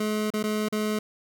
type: tone with dropouts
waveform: 25% pulse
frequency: 213.3 Hz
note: G#3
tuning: 46 cents sharp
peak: -21 dBFS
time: 0-0.99 s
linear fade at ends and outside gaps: 5 ms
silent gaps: 0.304-0.337 / 0.429-0.437 / 0.686-0.724 s
effects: none